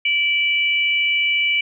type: tone pair together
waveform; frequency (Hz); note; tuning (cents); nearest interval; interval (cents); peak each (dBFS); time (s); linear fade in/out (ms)
sine; 2320 / 2946; D7 / F#7; -22 / -8; major third; 414; -17 / -21; 0.05-1.61; 5
effects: none